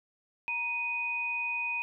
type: tone pair together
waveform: sine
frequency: 939.1 / 2489 Hz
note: A#5 / D#7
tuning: +13 / 0 cents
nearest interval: octave + perfect fourth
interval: 1687 cents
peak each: -39 / -30 dBFS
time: 0.48-1.82 s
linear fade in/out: 0 ms
effects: none